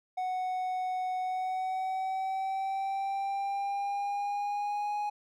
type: tone with pitch glide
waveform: triangle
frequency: 740 to 830.6 Hz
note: F#5 to G#5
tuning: 0 to 0 cents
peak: -28 dBFS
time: 0.17-5.1 s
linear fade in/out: 10 ms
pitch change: +200 cents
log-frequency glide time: 1.2-4.96 s
effects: none